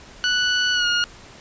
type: tone with pitch glide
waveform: 20% pulse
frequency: 1480 to 1430.4 Hz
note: F#6 to F6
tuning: 0 to +41 cents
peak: -13 dBFS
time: 0.24-1.04 s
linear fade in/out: 0 ms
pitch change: -59 cents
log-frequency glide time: 0.73-0.87 s
effects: pink hiss -44 dBFS RMS until 1.4 s + resampled to 16000 Hz